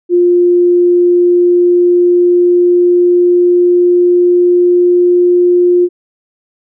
sine tone with pitch glide, 352.3 to 354.5 Hz, F4 to F4, +15 to +26 cents, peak -5 dBFS, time 0.09-5.89 s, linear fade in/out 50 ms, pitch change +11 cents, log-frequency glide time 1.08-5.33 s, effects none

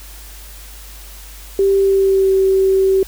sine tone with pitch glide, 392 to 383.7 Hz, G4 to G4, 0 to -37 cents, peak -10 dBFS, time 1.59-3.03 s, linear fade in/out 2 ms, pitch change -37 cents, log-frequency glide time 1.76-2.33 s, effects added 50 Hz sine -35 dBFS peak until 3.07 s + white hiss -39 dBFS RMS until 3.07 s

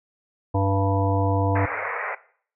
harmonic tone, 97.9 Hz, G2, 2 cents flat, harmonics 1 / 3 / 5 / 7 / 9 / 10, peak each -21 / -26 / -28 / -29 / -31 / -31 dBFS, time 0.54-1.66 s, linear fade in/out 10 ms
white band-pass noise, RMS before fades -29 dBFS, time 1.55-2.15 s, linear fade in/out 5 ms, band 430 to 2300 Hz, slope 96 dB/octave
effects noise-tail reverb RT60 0.5 s tail -17 dB re dry

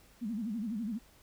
sine tone with vibrato, 220 Hz, A3, in tune, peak -33 dBFS, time 0.21-0.99 s, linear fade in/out 20 ms, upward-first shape sine, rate 12 Hz, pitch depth 170 cents each way, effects added 50 Hz sine -66 dBFS peak until 1.22 s + pink hiss -62 dBFS RMS until 1.22 s

